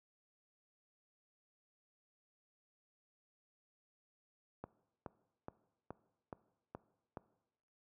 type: click train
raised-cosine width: 1 ms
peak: -30 dBFS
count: 7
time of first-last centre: 4.64-7.172 s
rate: 2.37 Hz
effects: noise-tail reverb RT60 0.9 s tail -19 dB re dry + high-pass 80 Hz 12 dB/octave